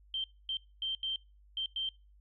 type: tone bursts at uneven times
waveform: sine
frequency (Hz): 3136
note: G7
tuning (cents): 0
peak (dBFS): -32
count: 6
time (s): 0.14-0.24 / 0.49-0.57 / 0.82-0.95 / 1.03-1.16 / 1.57-1.66 / 1.76-1.89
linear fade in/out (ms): 2
effects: noise-tail reverb RT60 0.3 s tail -24 dB re dry + added 50 Hz sine -58 dBFS peak until 2.2 s